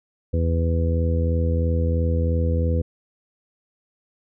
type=harmonic tone; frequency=83 Hz; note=E2; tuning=12 cents sharp; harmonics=1 / 2 / 3 / 4 / 5 / 6; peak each=-19 / -28 / -30 / -35 / -36 / -28 dBFS; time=0.33-2.82 s; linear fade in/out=10 ms; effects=none